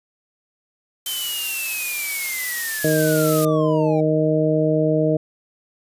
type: linear sweep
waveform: triangle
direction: down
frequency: 3103 to 760 Hz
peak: -25 dBFS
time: 1.06-4.01 s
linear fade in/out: 10 ms
type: noise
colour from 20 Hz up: blue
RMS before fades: -25 dBFS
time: 1.06-3.45 s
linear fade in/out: 2 ms
type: harmonic tone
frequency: 155.56 Hz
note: D#3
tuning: in tune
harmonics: 1 / 2 / 3 / 4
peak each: -21 / -21 / -21 / -21 dBFS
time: 2.84-5.17 s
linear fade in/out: 5 ms
effects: resampled to 32000 Hz